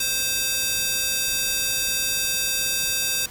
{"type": "tone with high-pass filter", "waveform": "square", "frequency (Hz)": 523.3, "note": "C5", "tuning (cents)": 0, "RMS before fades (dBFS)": -24, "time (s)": [0, 3.26], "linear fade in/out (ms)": 5, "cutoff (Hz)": 3900, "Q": 0.7, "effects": ["pink hiss -41 dBFS RMS until 3.3 s"]}